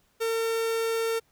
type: tone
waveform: 45% pulse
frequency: 453.9 Hz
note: A#4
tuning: 46 cents flat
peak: -25 dBFS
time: 0.2-1.2 s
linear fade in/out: 20 ms
effects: pink hiss -67 dBFS RMS until 1.31 s